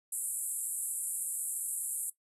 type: band-pass noise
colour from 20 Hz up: pink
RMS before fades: -36 dBFS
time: 0.12-2.1 s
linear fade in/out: 5 ms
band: 7800 to 12000 Hz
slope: 96 dB/octave
effects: noise-tail reverb RT60 0.1 s tail -17 dB re dry